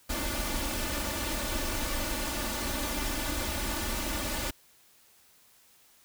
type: noise with comb filter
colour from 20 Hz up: pink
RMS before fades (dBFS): -32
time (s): 0.09-4.51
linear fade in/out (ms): 10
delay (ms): 3.4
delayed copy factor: +0.9
effects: white hiss -61 dBFS RMS until 6.04 s